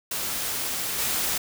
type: noise with level steps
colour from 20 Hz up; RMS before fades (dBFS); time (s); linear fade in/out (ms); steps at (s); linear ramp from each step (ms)
white; -29 / -26; 0.11-1.38; 5; 0.98; 10
effects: none